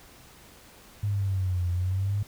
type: exponential two-way sweep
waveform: sine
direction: down then up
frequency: 103.83 to 87.31 to 103.83 Hz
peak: -24 dBFS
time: 1.03-2.23 s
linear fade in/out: 5 ms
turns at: 1.7 s
effects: pink hiss -52 dBFS RMS until 2.27 s